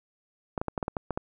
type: clicks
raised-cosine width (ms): 1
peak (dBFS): -15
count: 9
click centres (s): 0.578 / 0.615 / 0.683 / 0.778 / 0.828 / 0.881 / 0.968 / 1.107 / 1.175
effects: none